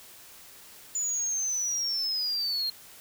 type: linear sweep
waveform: sine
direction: down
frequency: 7010 to 4186 Hz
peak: -24 dBFS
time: 0.95-2.7 s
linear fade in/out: 5 ms
effects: tanh soft clip ceiling -26 dBFS + white hiss -50 dBFS RMS until 3 s